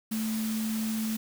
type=tone in noise; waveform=sine; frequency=220 Hz; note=A3; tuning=in tune; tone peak=-28 dBFS; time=0.11-1.17 s; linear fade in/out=10 ms; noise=white; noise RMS=-39 dBFS; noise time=0.11-1.17 s; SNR=+8 dB; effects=none